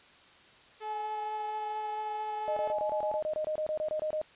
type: tone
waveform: sawtooth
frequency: 432.6 Hz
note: A4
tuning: 29 cents flat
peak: -38 dBFS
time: 0.8-2.73 s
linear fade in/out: 20 ms
type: tone with vibrato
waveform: sine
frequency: 847 Hz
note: G#5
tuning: 34 cents sharp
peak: -33 dBFS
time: 0.82-3.21 s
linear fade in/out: 50 ms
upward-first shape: sine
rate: 4.4 Hz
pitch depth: 17 cents each way
type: tone bursts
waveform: sine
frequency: 617 Hz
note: D#5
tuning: 15 cents flat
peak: -29 dBFS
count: 16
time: 2.48-4.215 s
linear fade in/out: 0 ms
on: 85 ms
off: 25 ms
effects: white hiss -57 dBFS RMS until 4.35 s + resampled to 8000 Hz